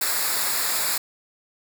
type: noise with comb filter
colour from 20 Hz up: white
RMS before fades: -24 dBFS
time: 0.01-0.98 s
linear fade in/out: 5 ms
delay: 0.33 ms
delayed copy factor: -0.7
effects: none